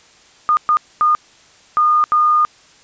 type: tone bursts at uneven times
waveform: sine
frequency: 1221 Hz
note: D#6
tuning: 33 cents flat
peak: -10 dBFS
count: 5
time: 0.49-0.57 / 0.69-0.77 / 1.01-1.15 / 1.77-2.04 / 2.12-2.45 s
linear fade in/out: 0 ms
effects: white hiss -48 dBFS RMS until 2.83 s + resampled to 16000 Hz